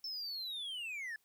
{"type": "linear sweep", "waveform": "triangle", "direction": "down", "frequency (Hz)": [5350, 1700], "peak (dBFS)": -38, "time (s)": [0.04, 1.16], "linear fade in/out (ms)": 2, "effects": ["white hiss -75 dBFS RMS until 1.24 s"]}